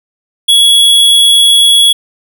square tone, 3358 Hz, G#7, 18 cents sharp, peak -4 dBFS, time 0.48-1.93 s, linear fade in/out 10 ms, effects none

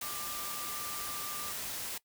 sine tone in noise, 1187 Hz, D6, 18 cents sharp, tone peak -43 dBFS, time 0.02-1.52 s, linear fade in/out 5 ms, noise white, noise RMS -39 dBFS, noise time 0.01-1.98 s, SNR -7 dB, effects noise-tail reverb RT60 0.1 s tail -20 dB re dry

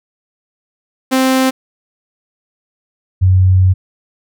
sawtooth / sine tone pair in turn, 261.6 / 93.08 Hz, C4 / F#2, 0 / +11 cents, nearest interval octave + tritone, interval 1789 cents, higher first, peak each -6 dBFS, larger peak neither, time 1.11-1.51 / 3.21-3.74 s, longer second, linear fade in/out 20 ms, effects none

